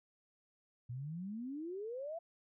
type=exponential sweep; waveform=sine; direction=up; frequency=116.54 to 690 Hz; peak=-40 dBFS; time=0.89-2.19 s; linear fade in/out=10 ms; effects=none